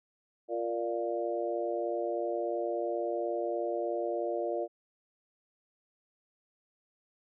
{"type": "harmonic tone with a mistuned harmonic", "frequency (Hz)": 116.54, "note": "A#2", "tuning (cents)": 0, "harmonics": [3, 4, 5, 6], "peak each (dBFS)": [-35, -36, -34, -38], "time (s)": [0.48, 4.68], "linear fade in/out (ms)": 50, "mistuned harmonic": 5, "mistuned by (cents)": 19, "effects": []}